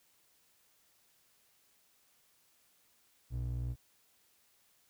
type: ring-modulated tone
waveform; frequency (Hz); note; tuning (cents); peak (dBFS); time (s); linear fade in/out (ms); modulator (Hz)
triangle; 91.1; F#2; -26; -29; 3.3-3.76; 50; 30.4
effects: white hiss -70 dBFS RMS until 4.89 s